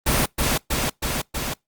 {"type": "noise with echo", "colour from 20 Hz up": "pink", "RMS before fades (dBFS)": -19, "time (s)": [0.06, 0.26], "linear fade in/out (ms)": 10, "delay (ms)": 320, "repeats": 4, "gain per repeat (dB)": -2, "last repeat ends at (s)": 1.54, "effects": ["noise-tail reverb RT60 0.2 s tail -26 dB re dry", "Opus 24 kbps"]}